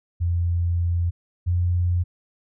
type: tone pair in turn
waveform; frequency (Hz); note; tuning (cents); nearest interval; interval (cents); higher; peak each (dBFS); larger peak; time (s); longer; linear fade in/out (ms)
sine; 86.2 / 88.21; F2 / F2; -22 / +18; unison; 40; second; -19 / -18; second; 0.2-1.11 / 1.46-2.04; first; 20
effects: none